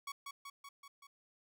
sawtooth tone with echo, 1119 Hz, C#6, 16 cents sharp, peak -37 dBFS, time 0.07-0.12 s, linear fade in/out 5 ms, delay 190 ms, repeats 5, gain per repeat -3 dB, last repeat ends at 1.07 s, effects none

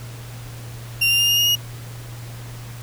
35% pulse tone with pitch steps, 2770 / 2791 / 2812 / 2833 / 2854 / 2876 Hz, F7 / F7 / F7 / F7 / F7 / F#7, -15 / -2 / +11 / +24 / +37 / -50 cents, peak -13 dBFS, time 1.01-1.556 s, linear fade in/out 10 ms, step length 91 ms, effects added 118 Hz sine -33 dBFS peak until 2.82 s + pink hiss -41 dBFS RMS until 2.82 s

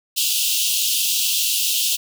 pink high-pass noise, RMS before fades -20 dBFS, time 0.16-1.97 s, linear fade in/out 20 ms, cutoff 2700 Hz, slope 96 dB/octave, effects none

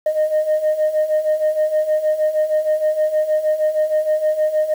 sine beating tone pair, 612 / 618.4 Hz, D#5 / D#5, -29 / -11 cents, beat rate 6.4 Hz, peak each -19 / -15 dBFS, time 0.06-4.74 s, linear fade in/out 5 ms, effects tanh soft clip ceiling -11 dBFS + 7-bit

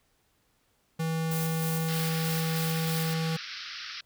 square tone, 162 Hz, E3, 30 cents flat, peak -28 dBFS, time 0.99-3.37 s, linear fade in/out 10 ms
blue noise with tremolo, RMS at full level -36 dBFS, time 1.31-3.14 s, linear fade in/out 5 ms, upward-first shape square, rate 3.2 Hz, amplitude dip 35%
white band-pass noise, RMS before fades -40 dBFS, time 1.88-4.01 s, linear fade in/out 5 ms, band 1200 to 5500 Hz, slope 96 dB/octave
effects pink hiss -70 dBFS RMS until 4.05 s

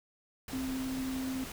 sine tone in noise, 261.6 Hz, C4, in tune, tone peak -33 dBFS, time 0.53-1.44 s, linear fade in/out 2 ms, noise pink, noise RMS -43 dBFS, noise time 0.48-1.52 s, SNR +7 dB, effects none

